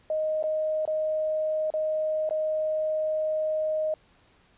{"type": "tone with dropouts", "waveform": "sine", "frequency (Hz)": 622.3, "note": "D#5", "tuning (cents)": 0, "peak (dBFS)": -24, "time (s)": [0.1, 3.94], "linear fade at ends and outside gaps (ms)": 2, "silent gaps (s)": [[0.427, 0.438], [0.853, 0.876], [1.703, 1.738], [2.292, 2.308]], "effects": ["pink hiss -61 dBFS RMS until 4.57 s", "resampled to 8000 Hz"]}